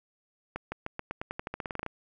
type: accelerating click train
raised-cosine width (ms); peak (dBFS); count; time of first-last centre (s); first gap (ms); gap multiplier
0.5; -19; 17; 0.56-1.864; 160; 0.9
effects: none